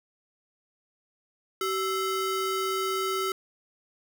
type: ring-modulated tone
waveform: square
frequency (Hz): 852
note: G#5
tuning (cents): +44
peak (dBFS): -24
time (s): 1.61-3.32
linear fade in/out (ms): 2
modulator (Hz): 470
effects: none